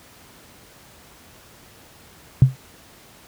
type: tone with exponential decay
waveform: sine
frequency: 130.81 Hz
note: C3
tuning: in tune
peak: -3 dBFS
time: 2.42-2.56 s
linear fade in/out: 0 ms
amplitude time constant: 29 ms
effects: pink hiss -48 dBFS RMS until 3.27 s + high-pass 60 Hz 12 dB/octave